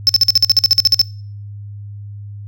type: tone bursts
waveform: triangle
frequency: 5274 Hz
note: E8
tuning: in tune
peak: -5 dBFS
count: 14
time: 0.07-1.015 s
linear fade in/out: 0 ms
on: 22 ms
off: 49 ms
effects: noise-tail reverb RT60 0.5 s tail -24 dB re dry + added 102 Hz sine -28 dBFS peak until 2.47 s